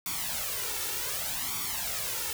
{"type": "noise with flanger", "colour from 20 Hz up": "white", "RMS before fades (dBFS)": -33, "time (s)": [0.06, 2.33], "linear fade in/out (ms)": 2, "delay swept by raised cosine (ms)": [0.87, 2.27], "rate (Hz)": 0.66, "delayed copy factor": 0.75, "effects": []}